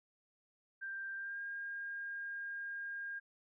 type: tone with pitch glide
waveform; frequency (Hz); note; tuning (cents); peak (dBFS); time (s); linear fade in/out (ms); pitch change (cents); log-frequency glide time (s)
sine; 1581 to 1614.2; G6 to G#6; +14 to -50; -40; 0.81-3.2; 20; +36; 1.17-1.4
effects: none